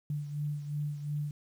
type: beating tone pair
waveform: sine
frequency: 146.83 / 149.63 Hz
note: D3 / D3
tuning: 0 / +33 cents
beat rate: 2.8 Hz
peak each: -33 / -40 dBFS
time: 0.1-1.31 s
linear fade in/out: 2 ms
effects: 10-bit